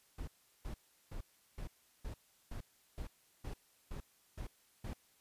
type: noise bursts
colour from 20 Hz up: brown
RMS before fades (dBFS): -43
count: 11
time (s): 0.18-4.936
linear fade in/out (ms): 5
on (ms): 96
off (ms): 370
effects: white hiss -70 dBFS RMS until 5.2 s + resampled to 32000 Hz